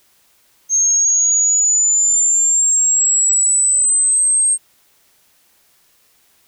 sine linear sweep, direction up, 6400 to 8480 Hz, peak -11 dBFS, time 0.69-4.58 s, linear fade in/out 50 ms, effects white hiss -56 dBFS RMS until 6.47 s

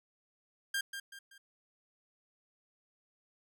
sawtooth tone with echo, 1599 Hz, G6, 34 cents sharp, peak -28 dBFS, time 0.74-0.81 s, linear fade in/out 5 ms, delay 190 ms, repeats 3, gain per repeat -8 dB, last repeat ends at 1.38 s, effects none

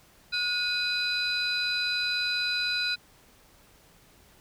sine tone cluster, 1451 / 2498 / 4005 / 4875 Hz, F#6 / D#7 / B7 / D#8, -34 / +6 / +23 / -36 cents, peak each -30 / -31 / -28 / -36 dBFS, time 0.32-2.96 s, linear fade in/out 20 ms, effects tanh soft clip ceiling -19 dBFS + pink hiss -58 dBFS RMS until 4.4 s

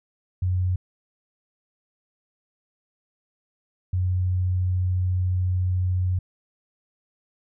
sine tone pair in turn, 91.4 / 91.4 Hz, F#2 / F#2, -21 / -21 cents, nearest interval unison, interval 0 cents, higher neither, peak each -20 dBFS, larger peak neither, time 0.42-0.76 / 3.93-6.19 s, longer second, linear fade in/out 5 ms, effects none

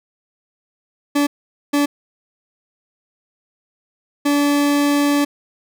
40% pulse tone bursts at uneven times, 288.1 Hz, D4, 33 cents flat, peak -13 dBFS, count 3, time 1.15-1.27 / 1.73-1.86 / 4.25-5.25 s, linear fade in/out 10 ms, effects none

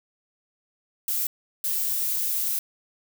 violet noise bursts at uneven times, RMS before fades -26 dBFS, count 2, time 1.08-1.27 / 1.64-2.59 s, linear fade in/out 2 ms, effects none

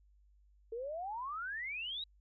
sine exponential sweep, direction up, 440 to 3918 Hz, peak -38 dBFS, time 0.72-2.04 s, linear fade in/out 5 ms, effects added 50 Hz sine -63 dBFS peak until 2.2 s

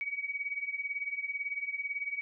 sine tone with tremolo, 2262 Hz, C#7, 34 cents sharp, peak -29 dBFS, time 0.01-2.21 s, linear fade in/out 0 ms, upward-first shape triangle, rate 18 Hz, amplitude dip 90%, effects none

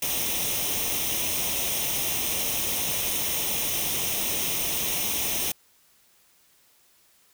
white noise with comb filter, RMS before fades -27 dBFS, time 0.02-5.52 s, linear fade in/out 5 ms, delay 0.33 ms, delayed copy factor +0.65, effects white hiss -61 dBFS RMS until 7.33 s

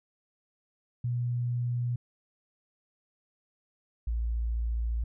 sine tone pair in turn, 121.4 / 57.29 Hz, B2 / A#1, -29 / -29 cents, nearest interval octave + minor second, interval 1300 cents, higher first, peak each -27 dBFS, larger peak neither, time 1.04-1.96 / 4.07-5.04 s, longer second, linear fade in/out 5 ms, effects none

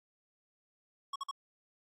square tone bursts, 1105 Hz, C#6, 6 cents flat, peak -36 dBFS, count 3, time 1.13-1.312 s, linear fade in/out 5 ms, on 28 ms, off 49 ms, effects low-pass 7000 Hz 12 dB/octave + AAC 64 kbps

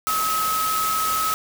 sine tone in noise, 1283 Hz, E6, 47 cents flat, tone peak -21 dBFS, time 0.07-1.34 s, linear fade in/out 0 ms, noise white, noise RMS -27 dBFS, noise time 0.07-1.34 s, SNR +3 dB, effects none

